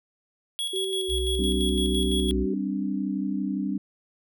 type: tone with tremolo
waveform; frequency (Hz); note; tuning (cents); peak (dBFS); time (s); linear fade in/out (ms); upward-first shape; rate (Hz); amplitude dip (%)
square; 3341; G#7; +10; -27; 0.59-2.31; 0; square; 5.9; 45
type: tone with vibrato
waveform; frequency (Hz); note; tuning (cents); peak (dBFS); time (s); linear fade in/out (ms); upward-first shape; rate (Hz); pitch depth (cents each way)
sine; 377.8; F#4; +36; -28; 0.73-2.54; 5; sine; 1.7; 16
type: tone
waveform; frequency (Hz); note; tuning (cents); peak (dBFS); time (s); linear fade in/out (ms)
sine; 62.6; B1; +24; -26; 1.08-2.47; 50
type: chord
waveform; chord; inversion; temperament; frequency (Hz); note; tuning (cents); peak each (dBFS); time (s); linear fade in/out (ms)
sine; G suspended fourth; none; equal; 196 / 261.6 / 293.7; G3 / C4 / D4; 0 / 0 / 0; -28 / -31 / -30; 1.39-3.78; 2
effects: none